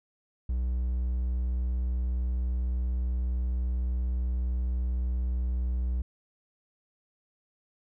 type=tone; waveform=triangle; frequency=61.74 Hz; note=B1; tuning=in tune; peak=-24 dBFS; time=0.49-6.02 s; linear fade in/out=5 ms; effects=none